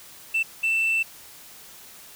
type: tone bursts at uneven times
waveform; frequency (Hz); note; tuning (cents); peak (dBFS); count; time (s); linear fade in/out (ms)
sine; 2668; E7; +20; -18; 2; 0.34-0.43 / 0.63-1.03; 10
effects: tanh soft clip ceiling -18 dBFS + white hiss -46 dBFS RMS until 2.15 s